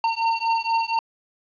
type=beating tone pair; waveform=square; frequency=909 / 913.2 Hz; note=A#5 / A#5; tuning=-44 / -36 cents; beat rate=4.2 Hz; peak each=-24 dBFS; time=0.04-0.99 s; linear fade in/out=2 ms; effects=resampled to 11025 Hz + 9-bit